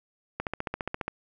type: click train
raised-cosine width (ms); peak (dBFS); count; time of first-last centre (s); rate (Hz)
0.5; -15; 11; 0.4-1.08; 14.7
effects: none